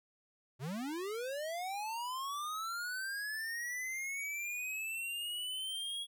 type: linear sweep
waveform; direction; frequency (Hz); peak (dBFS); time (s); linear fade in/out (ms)
square; up; 116.54 to 3340; -38; 0.59-6.07; 50
effects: none